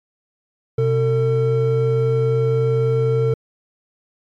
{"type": "tone pair together", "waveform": "triangle", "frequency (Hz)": [126.52, 450.6], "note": ["B2", "A4"], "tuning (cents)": [42, 41], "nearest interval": "octave + minor seventh", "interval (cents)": 2199, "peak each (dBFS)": -15, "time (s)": [0.78, 3.34], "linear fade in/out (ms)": 5, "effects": ["tanh soft clip ceiling -5 dBFS", "MP3 96 kbps"]}